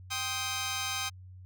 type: chord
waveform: 10% pulse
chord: C minor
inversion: second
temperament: just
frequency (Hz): 784.9 / 1046.5 / 1255.8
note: G5 / C6 / Eb6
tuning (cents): +2 / 0 / +16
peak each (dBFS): -29 / -31 / -27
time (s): 0.1-1.1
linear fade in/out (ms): 20
effects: added 92 Hz sine -46 dBFS peak until 1.45 s